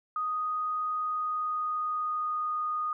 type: tone with pitch glide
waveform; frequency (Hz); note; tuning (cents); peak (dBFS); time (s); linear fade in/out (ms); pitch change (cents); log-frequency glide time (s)
sine; 1244.5 to 1233.1; D#6 to D#6; 0 to -16; -28; 0.16-2.93; 2; -16; 0.96-2.59
effects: none